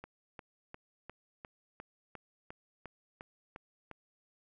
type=click train; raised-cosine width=0.5 ms; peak=-30 dBFS; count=12; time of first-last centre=0.04-3.913 s; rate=2.84 Hz; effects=none